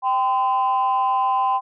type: tone pair together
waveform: sine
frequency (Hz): 784 / 1023.2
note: G5 / C6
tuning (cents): 0 / -39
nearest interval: perfect fourth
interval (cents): 461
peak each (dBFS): -19 / -18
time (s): 0.02-1.61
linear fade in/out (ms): 50
effects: tanh soft clip ceiling -12 dBFS